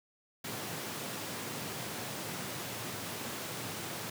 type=high-pass noise; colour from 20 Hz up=pink; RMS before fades=-40 dBFS; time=0.44-4.1 s; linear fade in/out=5 ms; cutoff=100 Hz; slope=48 dB/octave; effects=none